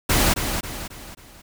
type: noise with echo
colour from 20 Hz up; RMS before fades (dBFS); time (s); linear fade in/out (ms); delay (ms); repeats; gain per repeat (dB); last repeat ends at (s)
pink; -18; 0.09-0.34; 10; 270; 4; -7; 1.42
effects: none